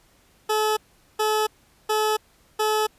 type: tone bursts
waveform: 20% pulse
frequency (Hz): 430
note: A4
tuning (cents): -40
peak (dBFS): -15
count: 4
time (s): 0.49-2.87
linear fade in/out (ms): 10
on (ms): 280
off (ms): 420
effects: pink hiss -59 dBFS RMS until 2.98 s + resampled to 32000 Hz